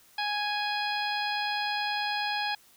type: harmonic tone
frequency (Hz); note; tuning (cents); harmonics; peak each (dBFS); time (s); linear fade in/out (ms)
830.6; G#5; 0; 1 / 2 / 3 / 4 / 5 / 6; -31 / -34 / -36 / -37 / -38 / -39; 0.18-2.55; 5
effects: white hiss -59 dBFS RMS until 2.76 s